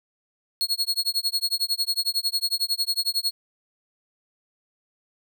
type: tone with tremolo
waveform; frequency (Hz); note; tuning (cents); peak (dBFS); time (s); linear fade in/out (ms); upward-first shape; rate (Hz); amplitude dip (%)
40% pulse; 4323; C#8; -44; -18; 0.61-3.31; 0; sine; 11; 100
effects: none